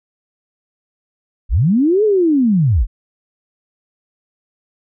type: linear two-way sweep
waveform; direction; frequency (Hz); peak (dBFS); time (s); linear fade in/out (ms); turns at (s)
sine; up then down; 31.68 to 440 to 31.68; -10; 1.49-2.87; 50; 2.04
effects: none